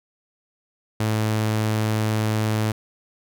sawtooth tone, 108.6 Hz, A2, 22 cents flat, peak -16 dBFS, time 1-2.72 s, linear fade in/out 5 ms, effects none

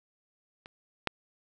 clicks, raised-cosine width 0.3 ms, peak -29 / -11 dBFS, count 2, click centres 0.659 / 1.073 s, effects none

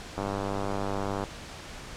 click train, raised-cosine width 1 ms, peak -17 dBFS, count 106, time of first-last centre 0.18-1.238 s, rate 99.2 Hz, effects pink hiss -42 dBFS RMS until 1.96 s + low-pass 7000 Hz 12 dB/octave

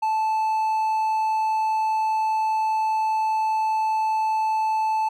triangle tone, 875 Hz, A5, 10 cents flat, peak -18 dBFS, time 0.02-5.09 s, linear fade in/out 10 ms, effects none

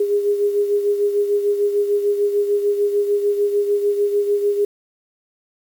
sine beating tone pair, 407.9 / 414.6 Hz, G#4 / G#4, -31 / -3 cents, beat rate 6.7 Hz, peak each -16 / -24 dBFS, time 0-4.65 s, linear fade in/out 5 ms, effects 7-bit

